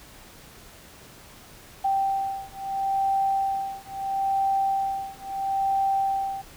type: beating tone pair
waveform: sine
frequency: 781 / 781.75 Hz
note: G5 / G5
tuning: -7 / -5 cents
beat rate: 0.75 Hz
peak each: -26 dBFS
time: 1.84-6.42 s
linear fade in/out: 10 ms
effects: pink hiss -48 dBFS RMS until 6.56 s